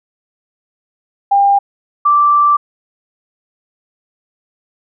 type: tone pair in turn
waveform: sine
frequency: 800 / 1170.8 Hz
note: G5 / D6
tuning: +35 / -6 cents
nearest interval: perfect fifth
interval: 659 cents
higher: second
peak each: -7 dBFS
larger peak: neither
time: 1.31-1.59 / 2.05-2.57 s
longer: second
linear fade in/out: 10 ms
effects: none